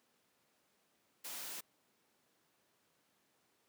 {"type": "noise", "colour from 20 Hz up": "white", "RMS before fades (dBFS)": -45, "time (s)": [1.24, 1.61], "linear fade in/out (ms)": 10, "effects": ["pink hiss -75 dBFS RMS until 3.68 s", "high-pass 200 Hz 12 dB/octave"]}